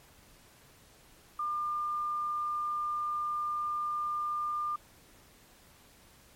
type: tone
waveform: sine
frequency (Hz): 1200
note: D6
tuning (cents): +37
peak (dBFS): -30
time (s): 1.39-4.76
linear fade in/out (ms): 5
effects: pink hiss -59 dBFS RMS until 6.35 s + MP3 64 kbps